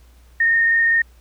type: tone with frequency modulation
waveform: sine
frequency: 1838 Hz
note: A#6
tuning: 25 cents flat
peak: -13 dBFS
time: 0.4-1.02 s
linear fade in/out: 5 ms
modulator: 24.8 Hz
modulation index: 0.9
effects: added 60 Hz sine -46 dBFS peak until 1.2 s + pink hiss -57 dBFS RMS until 1.2 s